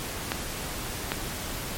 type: clicks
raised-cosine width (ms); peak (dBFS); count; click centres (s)
0.3; -9; 2; 0.319 / 1.119
effects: pink hiss -34 dBFS RMS until 1.77 s + MP3 64 kbps